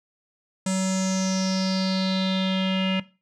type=tone with low-pass filter sweep; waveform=square; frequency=189.1 Hz; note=F#3; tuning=38 cents sharp; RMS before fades=-24 dBFS; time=0.66-3 s; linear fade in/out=5 ms; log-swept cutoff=8000 to 2700 Hz; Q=6.1; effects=noise-tail reverb RT60 0.3 s tail -18 dB re dry